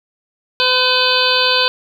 harmonic tone, 507 Hz, B4, 45 cents sharp, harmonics 1 / 2 / 3 / 5 / 6 / 7 / 8 / 9, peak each -20 / -20 / -20 / -20 / -20 / -20 / -20 / -20 dBFS, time 0.6-1.68 s, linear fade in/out 0 ms, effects 7-bit

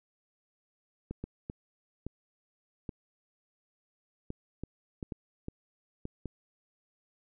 clicks, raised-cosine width 3 ms, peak -24 dBFS, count 12, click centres 1.11 / 1.24 / 1.499 / 2.066 / 2.892 / 4.304 / 4.636 / 5.028 / 5.122 / 5.484 / 6.054 / 6.257 s, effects none

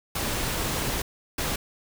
pink noise bursts at uneven times, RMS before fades -28 dBFS, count 2, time 0.15-1.02 / 1.38-1.56 s, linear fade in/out 5 ms, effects none

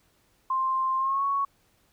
sine tone with pitch glide, 1051 to 1111.6 Hz, C6 to C#6, +7 to +4 cents, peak -23 dBFS, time 0.5-1.45 s, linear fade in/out 5 ms, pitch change +97 cents, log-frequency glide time 0.97-1.24 s, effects pink hiss -66 dBFS RMS until 1.92 s

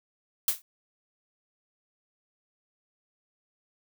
blue noise with exponential decay, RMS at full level -20 dBFS, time 0.48-0.62 s, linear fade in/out 2 ms, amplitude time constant 29 ms, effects none

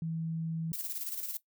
sine tone, 162.9 Hz, E3, 20 cents flat, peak -32 dBFS, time 0.02-0.72 s, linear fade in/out 2 ms
violet noise with tremolo, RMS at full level -36 dBFS, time 0.73-1.37 s, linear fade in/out 2 ms, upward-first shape square, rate 18 Hz, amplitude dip 50%
effects noise-tail reverb RT60 0.1 s tail -17 dB re dry

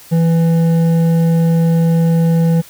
triangle tone with hard clipping, 165.6 Hz, E3, 8 cents sharp, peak -11 dBFS, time 0.11-2.62 s, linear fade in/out 20 ms, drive 11 dB, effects white hiss -40 dBFS RMS until 2.69 s

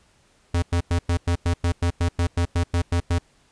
square tone bursts, 86.5 Hz, F2, 16 cents flat, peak -19 dBFS, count 15, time 0.54-3.185 s, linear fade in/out 5 ms, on 83 ms, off 100 ms, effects pink hiss -60 dBFS RMS until 3.51 s + resampled to 22050 Hz

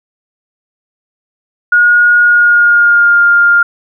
sine tone with pitch glide, 1440 to 1404.7 Hz, F#6 to F6, -47 to +10 cents, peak -4 dBFS, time 1.72-3.63 s, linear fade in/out 5 ms, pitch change -43 cents, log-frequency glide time 2.2-3.22 s, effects none

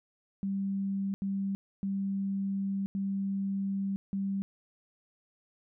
sine tone bursts at uneven times, 196 Hz, G3, in tune, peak -29 dBFS, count 5, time 0.43-1.14 / 1.22-1.55 / 1.83-2.86 / 2.95-3.96 / 4.13-4.42 s, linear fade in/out 0 ms, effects none

